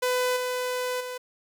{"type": "tone with level steps", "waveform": "sawtooth", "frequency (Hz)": 501, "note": "B4", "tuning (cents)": 25, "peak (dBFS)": [-19, -23, -29], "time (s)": [0.02, 1.18], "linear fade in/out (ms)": 10, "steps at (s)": [0.36, 1], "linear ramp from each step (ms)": 10, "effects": []}